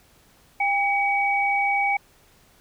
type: tone pair together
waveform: sine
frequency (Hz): 801.2 / 2266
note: G5 / C#7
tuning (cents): +38 / +37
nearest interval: octave + tritone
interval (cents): 1799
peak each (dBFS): -22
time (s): 0.6-1.97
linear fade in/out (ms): 5
effects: pink hiss -57 dBFS RMS until 2.6 s